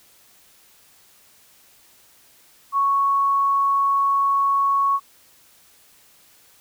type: tone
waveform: sine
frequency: 1108.7 Hz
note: C#6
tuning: in tune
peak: -16 dBFS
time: 2.72-5 s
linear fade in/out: 50 ms
effects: white hiss -54 dBFS RMS until 6.6 s